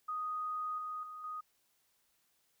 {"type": "tone with level steps", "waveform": "sine", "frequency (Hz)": 1244.5, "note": "D#6", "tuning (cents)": 0, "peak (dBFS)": [-35, -38, -44, -39], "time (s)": [0.08, 1.41], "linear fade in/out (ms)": 10, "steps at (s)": [0.78, 1.03, 1.24], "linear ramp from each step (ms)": 2, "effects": ["white hiss -75 dBFS RMS until 2.6 s"]}